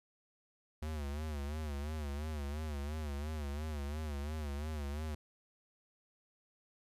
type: tone with vibrato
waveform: square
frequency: 74.3 Hz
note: D2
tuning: 21 cents sharp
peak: -38 dBFS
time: 0.82-5.15 s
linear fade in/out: 5 ms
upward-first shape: sine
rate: 2.9 Hz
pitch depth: 100 cents each way
effects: resampled to 32000 Hz + 12-bit